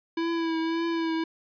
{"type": "tone with vibrato", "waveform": "square", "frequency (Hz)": 329.6, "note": "E4", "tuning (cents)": 0, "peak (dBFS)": -26, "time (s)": [0.17, 1.24], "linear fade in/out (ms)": 5, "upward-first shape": "triangle", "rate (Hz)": 1.8, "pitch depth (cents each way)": 34, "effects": ["resampled to 11025 Hz"]}